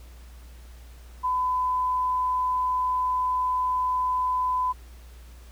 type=tone; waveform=sine; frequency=1007 Hz; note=B5; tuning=33 cents sharp; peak=-22 dBFS; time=1.23-4.73 s; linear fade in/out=20 ms; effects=added 60 Hz sine -43 dBFS peak until 5.51 s + pink hiss -55 dBFS RMS until 5.51 s